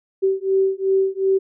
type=beating tone pair; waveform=sine; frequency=383.8 / 386.5 Hz; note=G4 / G4; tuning=-37 / -24 cents; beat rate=2.7 Hz; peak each=-19 dBFS; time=0.22-1.39 s; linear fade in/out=20 ms; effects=none